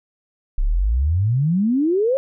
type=exponential sweep; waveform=sine; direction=up; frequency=31.09 to 554.4 Hz; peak=-15 dBFS; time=0.58-2.17 s; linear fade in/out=0 ms; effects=none